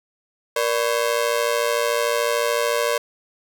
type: ring-modulated tone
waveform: sawtooth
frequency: 530 Hz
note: C5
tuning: 22 cents sharp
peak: -12 dBFS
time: 0.56-2.98 s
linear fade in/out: 5 ms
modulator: 56.8 Hz
effects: none